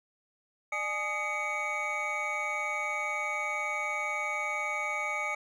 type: tone cluster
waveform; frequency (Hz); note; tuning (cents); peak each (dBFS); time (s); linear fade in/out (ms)
triangle; 601 / 839 / 1239 / 2075 / 2245; D5 / G#5 / D#6 / C7 / C#7; +40 / +17 / -8 / -15 / +21; -38 / -37 / -35 / -39 / -31; 0.72-5.35; 5
effects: resampled to 24000 Hz